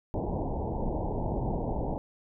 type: low-pass noise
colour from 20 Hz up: pink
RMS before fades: -31 dBFS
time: 0.14-1.98 s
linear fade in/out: 0 ms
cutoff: 930 Hz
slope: 96 dB/octave
effects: none